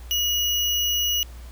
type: tone with sample-and-hold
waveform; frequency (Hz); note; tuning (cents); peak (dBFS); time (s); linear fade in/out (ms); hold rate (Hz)
sine; 2900; F#7; -35; -20; 0.11-1.23; 0; 8820
effects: added 60 Hz sine -37 dBFS peak until 1.51 s + pink hiss -50 dBFS RMS until 1.51 s